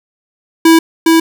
square tone with echo, 327.1 Hz, E4, 13 cents flat, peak -4 dBFS, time 0.65-0.79 s, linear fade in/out 5 ms, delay 410 ms, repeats 1, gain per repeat -2 dB, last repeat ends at 1.2 s, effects none

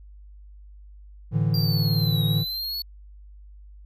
triangle chord, A suspended fourth, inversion none, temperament equal, 110 / 146.83 / 164.81 Hz, A2 / D3 / E3, 0 / 0 / 0 cents, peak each -22 / -22 / -23 dBFS, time 1.31-2.45 s, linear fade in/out 50 ms
square linear two-way sweep, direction down then up, 4775 to 3788 to 4437 Hz, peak -28 dBFS, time 1.54-2.82 s, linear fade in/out 2 ms, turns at 2.25 s
effects added 50 Hz sine -43 dBFS peak until 3.85 s

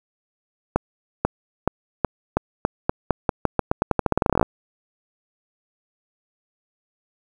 accelerating click train, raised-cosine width 1 ms, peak -3 dBFS, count 27, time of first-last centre 0.76-4.428 s, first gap 490 ms, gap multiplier 0.87, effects 7-bit

